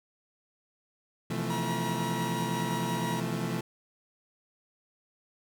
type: chord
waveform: 30% pulse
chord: F major seventh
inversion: second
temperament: equal with one note detuned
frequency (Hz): 127.75 / 164.81 / 174.61 / 220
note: C3 / E3 / F3 / A3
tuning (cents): -41 / 0 / 0 / 0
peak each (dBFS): -33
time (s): 1.3-3.61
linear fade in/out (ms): 5
type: tone with tremolo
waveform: 40% pulse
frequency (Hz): 957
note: A#5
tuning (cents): +45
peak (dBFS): -32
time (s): 1.5-3.2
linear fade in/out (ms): 0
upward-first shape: sine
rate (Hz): 5.8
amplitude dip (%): 25
effects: none